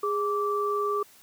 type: tone pair together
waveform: sine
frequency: 411.9 / 1165 Hz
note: G#4 / D6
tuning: -14 / -14 cents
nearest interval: octave + tritone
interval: 1800 cents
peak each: -27 dBFS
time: 0.03-1.03 s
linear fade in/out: 5 ms
effects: white hiss -55 dBFS RMS until 1.22 s